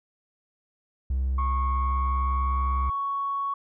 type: tone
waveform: triangle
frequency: 65.41 Hz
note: C2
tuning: in tune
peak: -20 dBFS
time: 1.1-2.9 s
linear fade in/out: 5 ms
type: tone with pitch glide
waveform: sine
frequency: 1096 to 1112.6 Hz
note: C#6 to C#6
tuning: -20 to +6 cents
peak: -25 dBFS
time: 1.38-3.54 s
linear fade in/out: 5 ms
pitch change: +26 cents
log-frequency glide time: 1.75-2.69 s
effects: tanh soft clip ceiling -18 dBFS